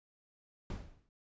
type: noise with exponential decay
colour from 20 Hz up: brown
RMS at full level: -36 dBFS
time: 0.7-1.09 s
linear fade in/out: 2 ms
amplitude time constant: 84 ms
effects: resampled to 16000 Hz